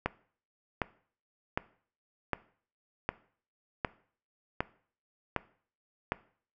click train, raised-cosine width 0.5 ms, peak -13 dBFS, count 9, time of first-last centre 0.06-6.121 s, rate 1.32 Hz, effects noise-tail reverb RT60 0.5 s tail -19 dB re dry

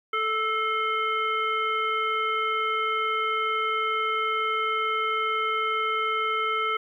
harmonic tone with a mistuned harmonic, 438.9 Hz, A4, 4 cents flat, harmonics 1 / 3 / 5 / 7, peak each -32 / -25 / -30 / -35 dBFS, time 0.13-6.77 s, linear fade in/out 5 ms, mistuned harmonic 5, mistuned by -43 cents, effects 10-bit

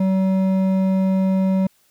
triangle tone with hard clipping, 190 Hz, F#3, 46 cents sharp, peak -17 dBFS, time 0-1.67 s, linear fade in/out 5 ms, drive 12 dB, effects white hiss -60 dBFS RMS until 1.9 s

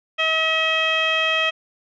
15% pulse tone with low-pass filter, 640 Hz, D#5, 49 cents sharp, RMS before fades -20 dBFS, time 0.18-1.51 s, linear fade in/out 20 ms, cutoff 3000 Hz, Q 6.5, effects none

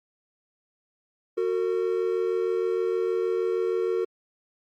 triangle tone pair together, 368.5 / 454.9 Hz, F#4 / A#4, -7 / -42 cents, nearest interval major third, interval 365 cents, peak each -24 dBFS, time 1.37-4.05 s, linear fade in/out 10 ms, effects Opus 48 kbps

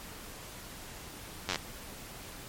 slowing click train, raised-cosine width 0.2 ms, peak -13 dBFS, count 7, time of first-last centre 1.49-1.558 s, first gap 10 ms, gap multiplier 1.05, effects pink hiss -46 dBFS RMS until 2.48 s + MP3 64 kbps

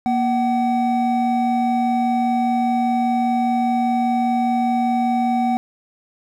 triangle tone pair together, 237 / 756 Hz, A#3 / F#5, +29 / +37 cents, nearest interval octave + minor sixth, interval 2008 cents, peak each -17 dBFS, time 0.06-5.57 s, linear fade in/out 0 ms, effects none

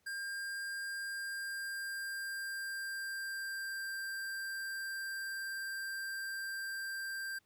square tone with pitch glide, 1601 to 1579.9 Hz, G6 to G6, +36 to +13 cents, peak -39 dBFS, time 0.06-7.39 s, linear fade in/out 10 ms, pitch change -23 cents, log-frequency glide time 0.93-3.94 s, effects pink hiss -75 dBFS RMS until 7.45 s

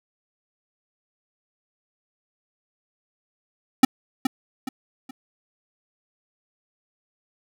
square tone with echo, 261.6 Hz, C4, in tune, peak -9 dBFS, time 3.83-3.85 s, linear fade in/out 5 ms, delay 420 ms, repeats 3, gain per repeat -9 dB, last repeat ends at 5.11 s, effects none

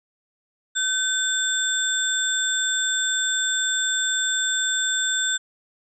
sine tone cluster, 1530 / 3552 / 7610 Hz, G6 / A7 / A#8, -42 / +16 / +35 cents, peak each -25 dBFS, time 0.75-5.38 s, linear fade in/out 20 ms, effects none

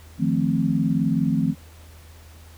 sine chord, F dominant seventh, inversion third, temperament equal, 155.56 / 174.61 / 220 / 261.6 Hz, Eb3 / F3 / A3 / C4, 0 / 0 / 0 / 0 cents, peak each -24 dBFS, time 0.18-1.55 s, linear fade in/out 50 ms, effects added 80 Hz sine -44 dBFS peak until 2.57 s + pink hiss -51 dBFS RMS until 2.57 s

